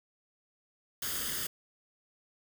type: noise with comb filter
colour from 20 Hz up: white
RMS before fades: -35 dBFS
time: 1.02-1.47 s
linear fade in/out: 5 ms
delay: 0.61 ms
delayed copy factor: +0.65
effects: none